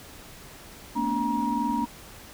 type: tone cluster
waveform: sine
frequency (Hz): 223.8 / 246.4 / 287.9 / 949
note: A3 / B3 / D4 / A#5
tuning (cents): +30 / -4 / -34 / +31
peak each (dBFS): -30 / -31 / -30 / -27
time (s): 0.95-1.86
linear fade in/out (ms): 20
effects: pink hiss -46 dBFS RMS until 2.33 s